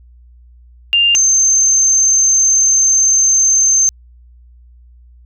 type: tone pair in turn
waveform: sine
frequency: 2798 / 6281 Hz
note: F7 / G8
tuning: +3 / +3 cents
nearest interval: octave + major second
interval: 1400 cents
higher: second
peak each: -8 dBFS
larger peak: neither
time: 0.93-1.15 / 1.15-3.89 s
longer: second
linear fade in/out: 0 ms
effects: added 60 Hz sine -40 dBFS peak until 5.25 s